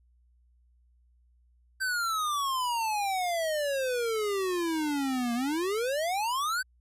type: exponential two-way sweep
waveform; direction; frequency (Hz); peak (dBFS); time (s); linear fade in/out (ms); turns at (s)
square; down then up; 1565 to 232.5 to 1565; -28; 1.8-6.63; 20; 5.34
effects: added 60 Hz sine -61 dBFS peak until 6.8 s + resampled to 32000 Hz